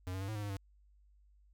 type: tone with pitch steps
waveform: square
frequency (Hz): 91.5 / 94.8 / 97.6 / 108.9 / 104.3 / 102.4 / 97.8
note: F#2 / F#2 / G2 / A2 / G#2 / G#2 / G2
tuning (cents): -19 / +43 / -7 / -17 / +8 / -24 / -4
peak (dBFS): -38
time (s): 0.07-0.567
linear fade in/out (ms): 0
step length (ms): 71
effects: added 50 Hz sine -62 dBFS peak until 1.53 s